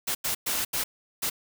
white noise bursts at uneven times, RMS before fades -28 dBFS, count 5, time 0.07-0.15 / 0.24-0.35 / 0.46-0.65 / 0.73-0.84 / 1.22-1.3 s, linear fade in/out 10 ms, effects none

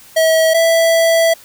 square tone pair in turn, 644 / 659.8 Hz, E5 / E5, -41 / +1 cents, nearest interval unison, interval 42 cents, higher second, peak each -10 dBFS, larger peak neither, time 0.16-0.54 / 0.54-1.34 s, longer second, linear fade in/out 10 ms, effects white hiss -42 dBFS RMS until 1.44 s

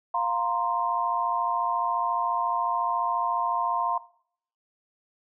sine chord, F suspended fourth, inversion none, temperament equal with one note detuned, 700.9 / 932.3 / 1046.5 Hz, F5 / Bb5 / C6, +6 / 0 / 0 cents, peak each -30 / -27 / -27 dBFS, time 0.14-3.98 s, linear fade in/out 5 ms, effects noise-tail reverb RT60 0.6 s tail -19 dB re dry

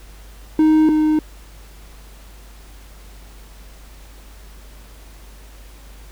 triangle tone pair in turn, 311.6 / 308.4 Hz, D#4 / D#4, +3 / -15 cents, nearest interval unison, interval 18 cents, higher first, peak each -8 / -11 dBFS, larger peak first, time 0.59-0.89 / 0.89-1.19 s, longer neither, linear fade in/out 2 ms, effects added 50 Hz sine -39 dBFS peak until 6.11 s + pink hiss -47 dBFS RMS until 6.11 s

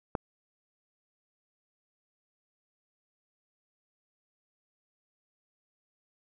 click, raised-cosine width 1 ms, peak -15 dBFS, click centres 0.152 s, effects none

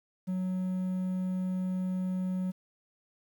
triangle tone, 184.9 Hz, F#3, 1 cent flat, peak -27 dBFS, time 0.27-2.52 s, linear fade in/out 20 ms, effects 10-bit

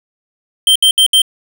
square tone bursts, 3136 Hz, G7, in tune, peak -7 dBFS, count 4, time 0.67-1.218 s, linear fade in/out 2 ms, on 86 ms, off 68 ms, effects none

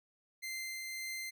sawtooth tone with tremolo, 2082 Hz, C7, 9 cents flat, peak -35 dBFS, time 0.42-1.31 s, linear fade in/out 20 ms, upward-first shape triangle, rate 1.8 Hz, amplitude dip 25%, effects none

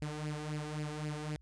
sawtooth tone with flanger, 151.2 Hz, D#3, 49 cents flat, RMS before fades -39 dBFS, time 0.02-1.36 s, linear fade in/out 0 ms, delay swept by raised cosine 0.4 to 2.6 ms, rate 3.8 Hz, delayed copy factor +0.65, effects added 60 Hz sine -57 dBFS peak until 1.41 s + resampled to 22050 Hz

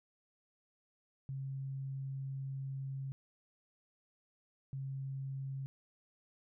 sine tone bursts at uneven times, 135.3 Hz, C#3, 42 cents flat, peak -38 dBFS, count 2, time 1.29-3.12 / 4.73-5.66 s, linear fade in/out 0 ms, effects none

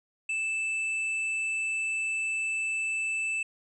sine tone with tanh clipping, 2637 Hz, E7, in tune, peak -29 dBFS, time 0.29-3.43 s, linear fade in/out 5 ms, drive 8 dB, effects resampled to 22050 Hz

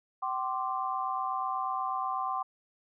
sine chord, G suspended fourth, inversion none, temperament equal with one note detuned, 766.1 / 1046.5 / 1174.7 Hz, G5 / C6 / D6, -40 / 0 / 0 cents, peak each -34 / -33 / -35 dBFS, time 0.22-2.43 s, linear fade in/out 10 ms, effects none

